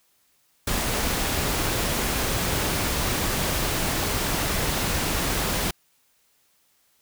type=noise; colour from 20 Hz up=pink; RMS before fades=-25 dBFS; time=0.67-5.71 s; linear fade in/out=5 ms; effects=white hiss -65 dBFS RMS until 7.01 s